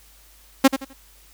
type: tone with echo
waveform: sawtooth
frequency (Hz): 269.2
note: C4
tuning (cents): +49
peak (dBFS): -5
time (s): 0.64-0.68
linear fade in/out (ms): 10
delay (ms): 85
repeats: 3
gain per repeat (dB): -11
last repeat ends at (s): 0.935
effects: added 50 Hz sine -53 dBFS peak until 1.33 s + white hiss -53 dBFS RMS until 1.33 s